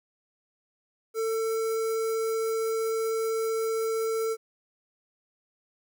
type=tone with notch filter; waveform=square; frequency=447.4 Hz; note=A4; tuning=29 cents sharp; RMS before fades=-28 dBFS; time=1.14-4.37 s; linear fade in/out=50 ms; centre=3000 Hz; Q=0.72; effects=11-bit